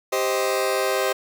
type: chord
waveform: sawtooth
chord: C minor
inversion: second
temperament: just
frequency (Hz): 392.4 / 523.3 / 627.9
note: G4 / C5 / Eb5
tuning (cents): +2 / 0 / +16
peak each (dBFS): -21 / -20 / -22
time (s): 0.12-1.13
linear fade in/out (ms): 10
effects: none